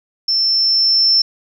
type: tone with level ramp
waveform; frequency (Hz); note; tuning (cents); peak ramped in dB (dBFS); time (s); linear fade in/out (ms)
sine; 5350; E8; +25; -13 to -9; 0.28-1.22; 5
effects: 8-bit